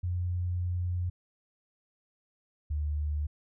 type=tone pair in turn; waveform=sine; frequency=89 / 74.65 Hz; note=F2 / D2; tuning=+33 / +29 cents; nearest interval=minor third; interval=304 cents; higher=first; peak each=-28 dBFS; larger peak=neither; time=0.03-1.1 / 2.7-3.27 s; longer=first; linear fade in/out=10 ms; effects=none